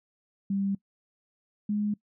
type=tone pair in turn; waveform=sine; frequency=197.1 / 208.2 Hz; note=G3 / G#3; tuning=+10 / +5 cents; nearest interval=minor second; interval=95 cents; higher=second; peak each=-25 dBFS; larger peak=neither; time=0.5-0.75 / 1.69-1.94 s; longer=neither; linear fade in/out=5 ms; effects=noise-tail reverb RT60 0.1 s tail -22 dB re dry